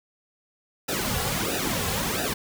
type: noise with flanger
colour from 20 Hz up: pink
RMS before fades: -27 dBFS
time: 0.88-2.34 s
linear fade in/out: 10 ms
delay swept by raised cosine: 0.91 to 3.31 ms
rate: 1.5 Hz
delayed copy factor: -0.9
effects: none